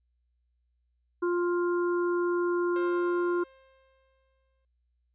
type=harmonic tone; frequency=350.3 Hz; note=F4; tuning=5 cents sharp; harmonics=1 / 3 / 4; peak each=-25 / -35 / -37 dBFS; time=1.22-3.44 s; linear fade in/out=10 ms
type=tone with exponential decay; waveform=sawtooth; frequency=530 Hz; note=C5; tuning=22 cents sharp; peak=-35 dBFS; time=2.76-4.65 s; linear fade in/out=1 ms; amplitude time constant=410 ms
effects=added 60 Hz sine -70 dBFS peak until 5.14 s + resampled to 8000 Hz